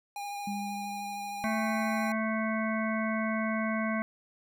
square tone with vibrato, 812 Hz, G#5, 39 cents flat, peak -36 dBFS, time 0.16-2.12 s, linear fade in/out 2 ms, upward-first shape triangle, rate 13 Hz, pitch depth 19 cents each way
sine tone with exponential decay, 202.6 Hz, G#3, 43 cents flat, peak -32 dBFS, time 0.47-2.41 s, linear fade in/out 5 ms, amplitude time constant 420 ms
harmonic tone, 220 Hz, A3, in tune, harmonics 1 / 3 / 5 / 7 / 9 / 10, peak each -30 / -35 / -37 / -38 / -40 / -40 dBFS, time 1.44-4.02 s, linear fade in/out 0 ms
effects none

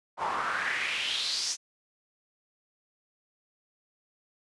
pink noise with band-pass filter sweep, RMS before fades -31 dBFS, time 0.17-1.57 s, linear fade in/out 50 ms, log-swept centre 860 to 6200 Hz, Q 3.9, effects resampled to 24000 Hz

